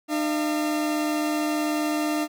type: tone pair together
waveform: 40% pulse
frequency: 302.6 / 683.8 Hz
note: D#4 / F5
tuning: -48 / -37 cents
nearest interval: octave + major second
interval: 1411 cents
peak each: -23 / -29 dBFS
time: 0.08-2.28 s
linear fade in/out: 50 ms
effects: none